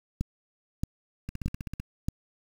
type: two click trains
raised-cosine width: 5 ms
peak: -15 / -23 dBFS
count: 4 / 9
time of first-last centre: 0.21-2.085 / 1.29-1.8 s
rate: 1.6 / 15.7 Hz
effects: 7-bit